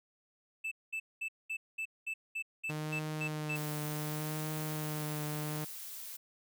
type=tone bursts; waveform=triangle; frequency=2637 Hz; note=E7; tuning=in tune; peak=-33 dBFS; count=11; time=0.64-3.565 s; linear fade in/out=10 ms; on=75 ms; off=210 ms
type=tone with vibrato; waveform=sawtooth; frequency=152.5 Hz; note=D#3; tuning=34 cents flat; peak=-32 dBFS; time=2.69-5.65 s; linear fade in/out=10 ms; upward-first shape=sine; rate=0.68 Hz; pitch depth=23 cents each way
type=noise; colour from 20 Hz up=blue; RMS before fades=-45 dBFS; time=3.55-6.17 s; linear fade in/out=10 ms
effects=none